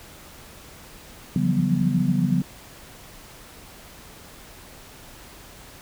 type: tone cluster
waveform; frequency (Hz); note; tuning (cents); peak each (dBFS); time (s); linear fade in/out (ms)
sine; 141.5 / 170.5 / 178.6 / 192.1 / 244.9; C#3 / F3 / F3 / G3 / B3; +36 / -41 / +39 / -35 / -14; -25; 1.36-2.42; 2
effects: pink hiss -45 dBFS RMS until 5.81 s